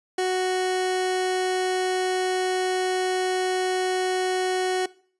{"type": "tone", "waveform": "30% pulse", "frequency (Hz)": 370, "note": "F#4", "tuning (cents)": 0, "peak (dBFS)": -19, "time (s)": [0.18, 4.86], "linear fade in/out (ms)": 5, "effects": ["noise-tail reverb RT60 0.5 s tail -21 dB re dry", "resampled to 24000 Hz"]}